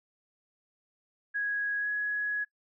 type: tone with pitch glide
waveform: sine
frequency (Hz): 1659 to 1677.3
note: G#6 to G#6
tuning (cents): -2 to +17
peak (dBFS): -28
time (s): 1.34-2.45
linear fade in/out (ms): 20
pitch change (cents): +19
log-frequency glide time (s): 1.79-1.88
effects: noise-tail reverb RT60 0.1 s tail -24 dB re dry